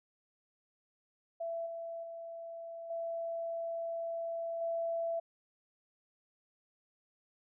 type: tone with level steps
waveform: sine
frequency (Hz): 668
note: E5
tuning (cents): +23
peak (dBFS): -35 / -39 / -42 / -35 / -32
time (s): 1.4-5.2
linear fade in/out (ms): 10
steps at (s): 1.66 / 2.03 / 2.9 / 4.61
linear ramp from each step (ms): 5
effects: none